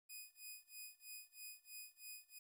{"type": "tone with tremolo", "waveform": "5% pulse", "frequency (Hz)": 2489, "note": "D#7", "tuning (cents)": 0, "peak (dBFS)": -40, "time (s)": [0.09, 2.39], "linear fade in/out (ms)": 10, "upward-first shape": "sine", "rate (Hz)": 3.1, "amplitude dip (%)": 95, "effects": ["13-bit"]}